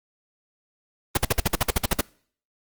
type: noise bursts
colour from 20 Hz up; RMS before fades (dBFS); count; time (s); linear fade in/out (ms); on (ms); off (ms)
pink; -19; 12; 1.15-2.01; 5; 24; 52
effects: noise-tail reverb RT60 0.5 s tail -24 dB re dry + Opus 24 kbps